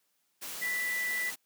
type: tone in noise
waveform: sine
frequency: 1975.5 Hz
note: B6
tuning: in tune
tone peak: -30 dBFS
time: 0.61-1.31 s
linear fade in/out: 20 ms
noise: white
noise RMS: -40 dBFS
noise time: 0.41-1.36 s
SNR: +7 dB
effects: white hiss -75 dBFS RMS until 1.45 s + high-pass 150 Hz 12 dB/octave